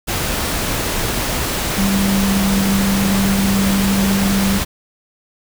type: tone in noise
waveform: sine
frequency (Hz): 196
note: G3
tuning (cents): 0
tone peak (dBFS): -14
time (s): 1.77-4.59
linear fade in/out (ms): 20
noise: pink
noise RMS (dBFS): -20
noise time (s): 0.07-4.65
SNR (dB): +3
effects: none